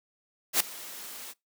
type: noise with ADSR envelope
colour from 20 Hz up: white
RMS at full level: -21 dBFS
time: 0.53-1.34 s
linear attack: 73 ms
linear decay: 3 ms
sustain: -21 dB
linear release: 36 ms
effects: noise-tail reverb RT60 0.2 s tail -24 dB re dry + high-pass 200 Hz 12 dB/octave